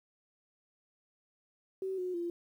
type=tone with pitch steps; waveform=sine; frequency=381.1 / 364.3 / 344.4 Hz; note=G4 / F#4 / F4; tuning=-49 / -27 / -24 cents; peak=-33 dBFS; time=1.82-2.3 s; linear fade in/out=2 ms; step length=160 ms; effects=11-bit